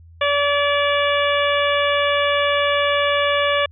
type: harmonic tone with a mistuned harmonic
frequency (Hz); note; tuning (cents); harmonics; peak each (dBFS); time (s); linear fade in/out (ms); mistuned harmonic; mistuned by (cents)
574; D5; -40; 1 / 2 / 3 / 4 / 5 / 6; -19 / -22 / -24 / -25 / -26 / -27; 0.21-3.66; 5; 4; +19
effects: added 83 Hz sine -42 dBFS peak until 3.71 s